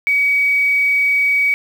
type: tone with quantisation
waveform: sine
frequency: 2265 Hz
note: C#7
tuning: 37 cents sharp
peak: -12 dBFS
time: 0.07-1.54 s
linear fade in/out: 0 ms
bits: 6
effects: none